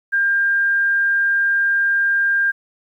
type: tone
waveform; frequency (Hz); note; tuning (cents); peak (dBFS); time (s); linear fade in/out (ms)
sine; 1600; G6; +35; -14; 0.12-2.52; 20
effects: 9-bit